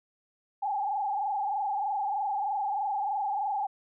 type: tone with frequency modulation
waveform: sine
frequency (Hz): 815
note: G#5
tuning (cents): -33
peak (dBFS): -27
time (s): 0.62-3.67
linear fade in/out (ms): 10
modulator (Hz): 23.2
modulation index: 1.9
effects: none